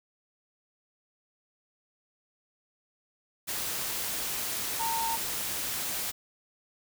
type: tone in noise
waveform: sine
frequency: 912 Hz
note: A#5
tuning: 38 cents flat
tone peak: -29 dBFS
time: 4.79-5.17 s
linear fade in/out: 20 ms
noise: white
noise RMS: -33 dBFS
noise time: 3.47-6.12 s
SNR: +1 dB
effects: none